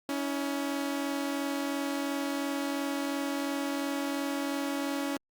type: tone pair together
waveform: sawtooth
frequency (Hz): 280.2 / 323.1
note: C#4 / E4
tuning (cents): +19 / -35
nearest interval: major second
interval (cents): 246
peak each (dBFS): -27 / -33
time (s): 0.09-5.17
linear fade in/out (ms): 2
effects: Opus 48 kbps